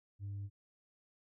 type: tone with tanh clipping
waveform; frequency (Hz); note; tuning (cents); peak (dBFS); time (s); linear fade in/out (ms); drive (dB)
sine; 100.1; G2; +37; -40; 0.19-0.5; 50; 1
effects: none